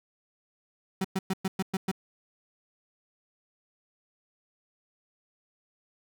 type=tone bursts; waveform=35% pulse; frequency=190 Hz; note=F#3; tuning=46 cents sharp; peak=-24 dBFS; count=7; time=1.01-1.915 s; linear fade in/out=5 ms; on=35 ms; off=110 ms; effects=none